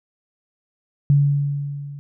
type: tone with level ramp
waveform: sine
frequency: 142.6 Hz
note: C#3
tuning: 49 cents sharp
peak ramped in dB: -10 to -32 dBFS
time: 1.1-1.99 s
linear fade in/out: 0 ms
effects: none